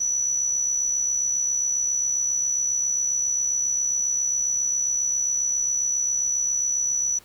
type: tone with amplitude modulation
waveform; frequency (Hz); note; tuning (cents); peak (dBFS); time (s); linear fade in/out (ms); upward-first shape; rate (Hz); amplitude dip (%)
sine; 5920; F#8; 0; -18; 0-7.19; 10; sine; 67.4; 50
effects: tanh soft clip ceiling -15 dBFS + pink hiss -52 dBFS RMS until 7.24 s